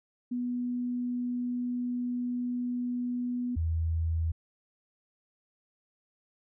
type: tone pair in turn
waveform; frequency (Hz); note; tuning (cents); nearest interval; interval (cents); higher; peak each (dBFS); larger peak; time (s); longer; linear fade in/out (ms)
sine; 245.4 / 81.72; B3 / E2; -11 / -14; octave + perfect fifth; 1903; first; -29 / -26; second; 0.31-3.56 / 3.56-4.32; first; 10
effects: none